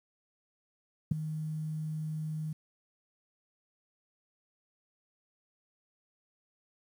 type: tone with ADSR envelope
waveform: sine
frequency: 155.56 Hz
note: D#3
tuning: in tune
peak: -18 dBFS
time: 1.11-2.53 s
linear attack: 8 ms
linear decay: 6 ms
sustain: -15 dB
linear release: 6 ms
effects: tanh soft clip ceiling -17 dBFS + 10-bit